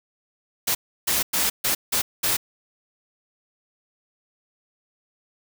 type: noise bursts at uneven times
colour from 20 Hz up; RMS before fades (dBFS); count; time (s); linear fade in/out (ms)
white; -22; 6; 0.67-0.75 / 1.07-1.23 / 1.33-1.5 / 1.64-1.75 / 1.92-2.02 / 2.23-2.37; 10
effects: none